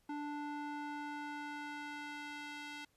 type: tone with band-pass filter sweep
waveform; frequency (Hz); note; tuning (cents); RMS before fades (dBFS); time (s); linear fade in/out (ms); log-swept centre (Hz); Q
square; 293.7; D4; 0; -44; 0.09-2.85; 5; 680 to 2700; 0.94
effects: pink hiss -75 dBFS RMS until 2.96 s + resampled to 32000 Hz